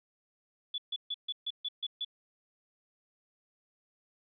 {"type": "tone bursts", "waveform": "sine", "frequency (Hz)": 3442, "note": "A7", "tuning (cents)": -39, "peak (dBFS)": -32, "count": 8, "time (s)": [0.74, 2.048], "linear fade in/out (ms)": 5, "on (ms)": 41, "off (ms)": 140, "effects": []}